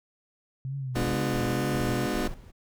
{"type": "tone with vibrato", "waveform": "sine", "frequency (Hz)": 130, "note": "C3", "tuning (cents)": -11, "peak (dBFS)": -30, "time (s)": [0.65, 2.06], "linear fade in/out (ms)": 0, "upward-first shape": "triangle", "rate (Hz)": 2.2, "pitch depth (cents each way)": 130}
{"type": "noise with tremolo", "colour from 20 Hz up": "brown", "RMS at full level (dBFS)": -36, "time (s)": [0.94, 2.52], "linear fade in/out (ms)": 20, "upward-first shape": "square", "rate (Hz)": 2.5, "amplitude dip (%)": 70}
{"type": "chord", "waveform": "30% pulse", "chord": "G# diminished seventh", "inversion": "none", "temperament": "just", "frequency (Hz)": [207.7, 249.2, 299, 358.8], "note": ["G#3", "B3", "D4", "F4"], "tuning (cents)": [0, 16, 31, 47], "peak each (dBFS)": -30, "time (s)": [0.95, 2.28], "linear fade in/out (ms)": 10}
{"effects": []}